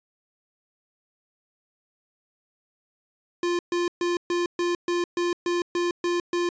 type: tone bursts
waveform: square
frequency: 349 Hz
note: F4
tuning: 1 cent flat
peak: -23 dBFS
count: 11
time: 3.43-6.49 s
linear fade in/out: 2 ms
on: 160 ms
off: 130 ms
effects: resampled to 16000 Hz